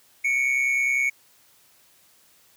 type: tone pair together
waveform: triangle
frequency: 2217 / 2347 Hz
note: C#7 / D7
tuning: 0 / -2 cents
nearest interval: minor second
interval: 98 cents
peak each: -19 / -26 dBFS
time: 0.24-1.1 s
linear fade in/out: 10 ms
effects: white hiss -58 dBFS RMS until 2.56 s + high-pass 60 Hz 12 dB/octave